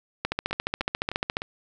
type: two click trains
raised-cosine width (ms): 0.3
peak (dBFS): -9 / -17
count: 17 / 4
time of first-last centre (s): 0.25-1.369 / 0.51-1.419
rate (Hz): 14.3 / 3.3
effects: none